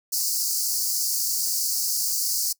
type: high-pass noise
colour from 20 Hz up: pink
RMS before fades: -25 dBFS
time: 0.12-2.53 s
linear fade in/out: 10 ms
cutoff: 4500 Hz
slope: 96 dB/octave
effects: noise-tail reverb RT60 0.1 s tail -23 dB re dry